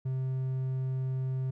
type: tone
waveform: triangle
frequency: 130.81 Hz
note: C3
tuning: in tune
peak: -27 dBFS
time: 0.05-1.51 s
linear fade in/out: 10 ms
effects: none